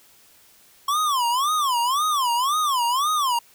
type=tone with vibrato; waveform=square; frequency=1084 Hz; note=C#6; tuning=39 cents flat; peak=-20 dBFS; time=0.88-3.39 s; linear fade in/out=5 ms; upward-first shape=sine; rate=1.9 Hz; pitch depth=250 cents each way; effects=white hiss -54 dBFS RMS until 3.54 s